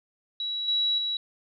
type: tone with level steps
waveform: sine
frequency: 3900 Hz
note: B7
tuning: 23 cents flat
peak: -28 / -22 / -26 dBFS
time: 0.4-1.17 s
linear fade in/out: 2 ms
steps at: 0.68 / 0.98 s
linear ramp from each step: 2 ms
effects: none